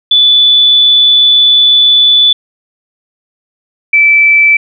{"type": "tone pair in turn", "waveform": "sine", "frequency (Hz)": [3474, 2319], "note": ["A7", "D7"], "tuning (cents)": [-23, -22], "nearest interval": "perfect fifth", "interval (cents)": 699, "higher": "first", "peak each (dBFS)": -3, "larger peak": "neither", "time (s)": [[0.11, 2.33], [3.93, 4.57]], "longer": "first", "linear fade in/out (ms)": 5, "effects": []}